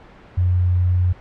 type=tone; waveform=sine; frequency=89.8 Hz; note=F2; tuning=49 cents sharp; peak=-14 dBFS; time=0.37-1.13 s; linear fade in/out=10 ms; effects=pink hiss -44 dBFS RMS until 1.2 s + low-pass 2000 Hz 12 dB/octave